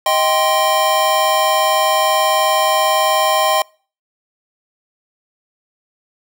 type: chord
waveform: square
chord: C minor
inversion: first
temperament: just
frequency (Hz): 627.9 / 784.9 / 1046.5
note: Eb5 / G5 / C6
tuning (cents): +16 / +2 / 0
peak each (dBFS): -18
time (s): 0.06-3.62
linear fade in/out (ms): 2
effects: noise-tail reverb RT60 0.4 s tail -26 dB re dry